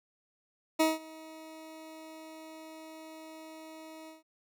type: tone with ADSR envelope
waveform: 20% pulse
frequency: 317.6 Hz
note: D#4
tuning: 36 cents sharp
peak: -17 dBFS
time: 0.79-4.23 s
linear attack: 14 ms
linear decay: 180 ms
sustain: -24 dB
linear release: 150 ms
effects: none